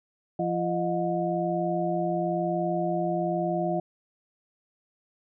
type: tone cluster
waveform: sine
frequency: 172.6 / 343.1 / 620 / 721 Hz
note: F3 / F4 / D#5 / F#5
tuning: -20 / -31 / -6 / -45 cents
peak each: -30 dBFS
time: 0.39-3.8 s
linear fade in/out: 5 ms
effects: none